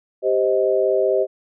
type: chord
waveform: sine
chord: C minor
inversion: second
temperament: just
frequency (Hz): 392.4 / 523.3 / 627.9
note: G4 / C5 / Eb5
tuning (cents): +2 / 0 / +16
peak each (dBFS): -19 / -20 / -20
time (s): 0.22-1.27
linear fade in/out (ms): 50
effects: none